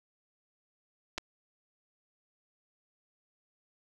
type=clicks; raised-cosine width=0.2 ms; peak=-18 dBFS; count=2; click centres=1.179 / 1.182 s; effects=none